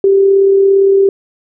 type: tone with amplitude modulation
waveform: sine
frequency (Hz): 392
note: G4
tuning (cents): 0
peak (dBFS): -4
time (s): 0.04-1.09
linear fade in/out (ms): 2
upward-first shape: sine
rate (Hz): 37.5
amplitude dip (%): 30
effects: none